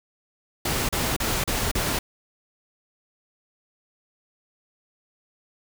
pink noise bursts, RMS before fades -25 dBFS, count 5, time 0.65-1.99 s, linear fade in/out 5 ms, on 240 ms, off 35 ms, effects none

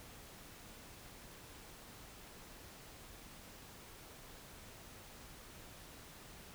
silence, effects pink hiss -55 dBFS RMS until 6.54 s

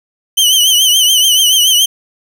sawtooth tone with vibrato, 3044 Hz, F#7, 48 cents sharp, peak -4 dBFS, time 0.37-1.86 s, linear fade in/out 10 ms, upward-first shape triangle, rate 7 Hz, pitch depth 92 cents each way, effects none

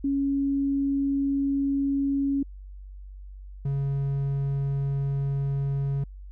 sine / triangle tone pair in turn, 277.2 / 138.6 Hz, C#4 / C#3, 0 / 0 cents, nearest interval octave, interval 1200 cents, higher first, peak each -22 dBFS, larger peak neither, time 0.04-2.43 / 3.65-6.04 s, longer neither, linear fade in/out 5 ms, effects added 48 Hz sine -39 dBFS peak until 6.31 s

